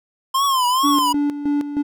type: tone with vibrato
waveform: square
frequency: 1046.5 Hz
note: C6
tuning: in tune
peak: -16 dBFS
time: 0.34-1.13 s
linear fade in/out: 10 ms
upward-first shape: triangle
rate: 2.3 Hz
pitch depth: 140 cents each way
type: tone with tremolo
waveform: triangle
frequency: 289.6 Hz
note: D4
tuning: 24 cents flat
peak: -14 dBFS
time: 0.83-1.83 s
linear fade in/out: 20 ms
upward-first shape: square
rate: 3.2 Hz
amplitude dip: 65%
effects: none